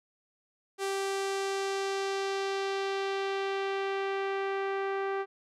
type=tone with low-pass filter sweep; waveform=sawtooth; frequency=391 Hz; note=G4; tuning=4 cents flat; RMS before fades=-32 dBFS; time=0.78-5.26 s; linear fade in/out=50 ms; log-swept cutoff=9600 to 1700 Hz; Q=1.1; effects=none

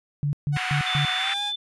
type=tone bursts; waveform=sine; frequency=144.6 Hz; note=D3; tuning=27 cents flat; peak=-21 dBFS; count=4; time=0.23-1.05 s; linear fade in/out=0 ms; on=100 ms; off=140 ms
type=tone with pitch glide; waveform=sawtooth; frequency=740 to 821.1 Hz; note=F#5 to G#5; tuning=0 to -20 cents; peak=-27 dBFS; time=0.52-1.53 s; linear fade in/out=50 ms; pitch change=+180 cents; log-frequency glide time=1.16-1.42 s
type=band-pass noise; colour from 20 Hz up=white; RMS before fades=-29 dBFS; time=0.56-1.34 s; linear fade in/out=5 ms; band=1200 to 2600 Hz; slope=24 dB/octave
type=tone; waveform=sine; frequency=3520 Hz; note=A7; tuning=in tune; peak=-26 dBFS; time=0.86-1.56 s; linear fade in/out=10 ms
effects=resampled to 24000 Hz

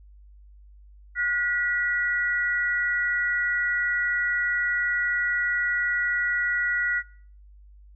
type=tone pair together; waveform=sine; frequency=1447 / 1944 Hz; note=F#6 / B6; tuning=-39 / -28 cents; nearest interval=perfect fourth; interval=511 cents; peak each=-25 / -25 dBFS; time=1.15-7.03 s; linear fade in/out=50 ms; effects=noise-tail reverb RT60 0.5 s tail -23 dB re dry + added 50 Hz sine -47 dBFS peak until 7.95 s

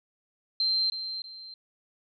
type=tone with echo; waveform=sine; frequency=4136 Hz; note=C8; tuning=21 cents flat; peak=-23 dBFS; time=0.6-0.9 s; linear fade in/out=2 ms; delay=320 ms; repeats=2; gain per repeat=-9 dB; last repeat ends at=1.54 s; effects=none

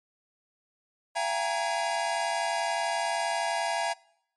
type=tone cluster; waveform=square; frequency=677 / 769 / 829 / 940 / 1656 Hz; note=E5 / G5 / G#5 / A#5 / G#6; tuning=+46 / -33 / -3 / +14 / -5 cents; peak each=-32 / -35 / -35 / -33 / -37 dBFS; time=1.15-3.94 s; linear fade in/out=20 ms; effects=noise-tail reverb RT60 0.7 s tail -23 dB re dry + MP3 48 kbps

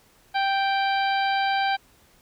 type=harmonic tone; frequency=784 Hz; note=G5; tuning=in tune; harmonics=1 / 2 / 3 / 4 / 5 / 6; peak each=-22 / -28 / -32 / -34 / -36 / -38 dBFS; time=0.34-1.77 s; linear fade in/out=20 ms; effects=pink hiss -58 dBFS RMS until 2.21 s

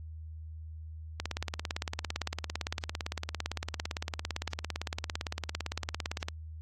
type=click train; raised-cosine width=0.2 ms; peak=-16 dBFS; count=91; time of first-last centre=1.2-6.285 s; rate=17.7 Hz; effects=added 79 Hz sine -41 dBFS peak until 6.61 s + AAC 48 kbps

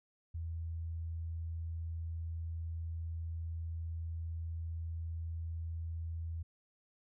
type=tone; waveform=sine; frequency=82.41 Hz; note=E2; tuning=in tune; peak=-37 dBFS; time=0.34-6.43 s; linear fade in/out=10 ms; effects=none

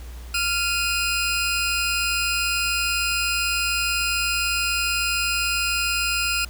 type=tone pair together; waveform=20% pulse; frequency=1391 / 2500 Hz; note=F6 / D#7; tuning=-7 / +8 cents; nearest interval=minor seventh; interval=1015 cents; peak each=-19 dBFS; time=0.34-6.45 s; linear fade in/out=5 ms; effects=added 60 Hz sine -34 dBFS peak until 6.49 s + pink hiss -47 dBFS RMS until 6.49 s

